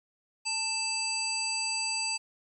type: harmonic tone with a mistuned harmonic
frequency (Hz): 880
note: A5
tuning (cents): 0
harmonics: 1 / 3 / 5 / 7 / 9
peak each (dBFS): -39 / -34 / -33 / -43 / -34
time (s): 0.45-2.18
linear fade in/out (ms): 20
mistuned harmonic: 5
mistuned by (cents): +120
effects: 11-bit